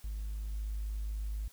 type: tone with level steps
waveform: triangle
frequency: 52 Hz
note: G#1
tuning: 3 cents sharp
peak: -32 / -30 dBFS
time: 0.04-1.48 s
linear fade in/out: 5 ms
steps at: 0.53 s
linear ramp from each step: 5 ms
effects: tanh soft clip ceiling -31 dBFS + white hiss -60 dBFS RMS until 1.52 s